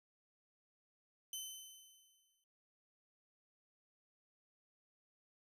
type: tone with exponential decay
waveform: 15% pulse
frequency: 3055 Hz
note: G7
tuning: 45 cents flat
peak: -34 dBFS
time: 1.33-2.44 s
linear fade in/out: 2 ms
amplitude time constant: 240 ms
effects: none